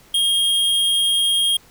square tone, 3242 Hz, G#7, 42 cents flat, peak -16 dBFS, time 0.14-1.57 s, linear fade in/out 5 ms, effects pink hiss -50 dBFS RMS until 1.7 s

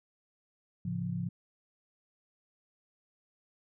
sine chord, A augmented, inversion none, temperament equal, 110 / 138.59 / 174.61 Hz, A2 / C#3 / E#3, 0 / 0 / 0 cents, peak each -38 / -38 / -34 dBFS, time 0.85-1.29 s, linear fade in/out 5 ms, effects none

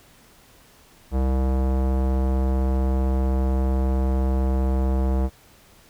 square tone with low-pass filter, 65.4 Hz, C2, in tune, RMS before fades -21 dBFS, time 1.11-5.3 s, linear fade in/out 50 ms, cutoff 750 Hz, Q 1.1, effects pink hiss -53 dBFS RMS until 5.89 s

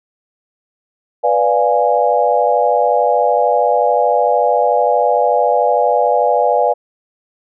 sine chord, B diminished seventh, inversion none, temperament equal, 493.9 / 587.3 / 698.5 / 830.6 Hz, B4 / D5 / F5 / Ab5, 0 / 0 / 0 / 0 cents, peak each -16 dBFS, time 1.23-6.74 s, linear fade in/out 20 ms, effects none

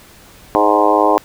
harmonic tone with a mistuned harmonic, 104.7 Hz, G#2, 15 cents sharp, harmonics 3 / 4 / 5 / 6 / 7 / 8 / 9 / 10, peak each -18 / -18 / -18 / -18 / -18 / -18 / -18 / -18 dBFS, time 0.55-1.18 s, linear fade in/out 0 ms, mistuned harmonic 6, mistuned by -18 cents, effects pink hiss -43 dBFS RMS until 1.24 s

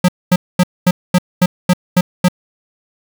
square tone bursts, 180 Hz, F#3, 47 cents flat, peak -8 dBFS, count 9, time 0.04-2.285 s, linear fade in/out 5 ms, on 45 ms, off 230 ms, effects 7-bit

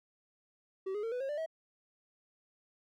triangle tone with pitch steps, 382.5 / 417.1 / 454.9 / 496 / 540.9 / 589.9 / 643.3 Hz, G4 / G#4 / A#4 / B4 / C#5 / D5 / E5, -42 / +7 / -42 / +7 / -43 / +8 / -42 cents, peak -32 dBFS, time 0.86-1.462 s, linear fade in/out 10 ms, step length 86 ms, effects none

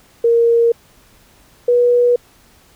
sine tone pair in turn, 466.2 / 485.4 Hz, A#4 / B4, 0 / -30 cents, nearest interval minor second, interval 70 cents, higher second, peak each -9 dBFS, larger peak neither, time 0.24-0.72 / 1.68-2.16 s, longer neither, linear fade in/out 5 ms, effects pink hiss -50 dBFS RMS until 2.75 s

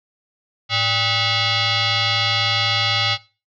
sine tone with frequency modulation, 582 Hz, D5, 16 cents flat, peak -16 dBFS, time 0.69-3.18 s, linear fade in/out 50 ms, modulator 690 Hz, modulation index 5.9, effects noise-tail reverb RT60 0.3 s tail -18 dB re dry

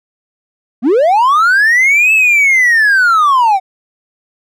triangle linear two-way sweep, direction up then down, 207.7 to 2637 to 733 Hz, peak -4 dBFS, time 0.82-3.6 s, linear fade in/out 50 ms, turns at 2.13 s, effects tanh soft clip ceiling 0 dBFS

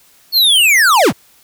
square linear sweep, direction down, 4435 to 60 Hz, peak -8 dBFS, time 0.32-1.13 s, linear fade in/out 50 ms, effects white hiss -49 dBFS RMS until 1.43 s

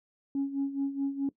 sine tone with tremolo, 276.6 Hz, C#4, 4 cents flat, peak -24 dBFS, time 0.35-1.29 s, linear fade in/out 2 ms, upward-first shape sine, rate 4.7 Hz, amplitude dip 75%, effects noise-tail reverb RT60 0.1 s tail -19 dB re dry + tanh soft clip ceiling -23 dBFS

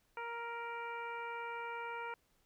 harmonic tone with a mistuned harmonic, 468.9 Hz, A#4, 10 cents sharp, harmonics 1 / 2 / 3 / 4 / 5 / 6, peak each -47 / -43 / -46 / -54 / -49 / -60 dBFS, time 0.17-2.14 s, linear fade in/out 2 ms, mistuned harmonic 3, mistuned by -17 cents, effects pink hiss -75 dBFS RMS until 2.45 s

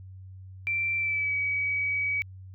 sine tone with pitch glide, 2349 to 2272 Hz, D7 to C#7, 0 to +42 cents, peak -25 dBFS, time 0.67-2.22 s, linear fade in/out 0 ms, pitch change -58 cents, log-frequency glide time 0.97-1.35 s, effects added 94 Hz sine -42 dBFS peak until 2.54 s

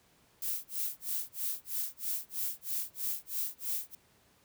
violet noise with tremolo, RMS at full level -33 dBFS, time 0.42-3.95 s, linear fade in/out 2 ms, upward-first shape sine, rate 3.1 Hz, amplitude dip 100%, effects pink hiss -66 dBFS RMS until 4.44 s + high-pass 60 Hz 12 dB/octave

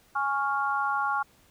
sine chord, Db major, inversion second, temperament equal, 830.6 / 1108.7 / 1396.9 Hz, Ab5 / Db6 / F6, 0 / 0 / 0 cents, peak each -29 dBFS, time 0.15-1.23 s, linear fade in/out 10 ms, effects pink hiss -61 dBFS RMS until 1.5 s

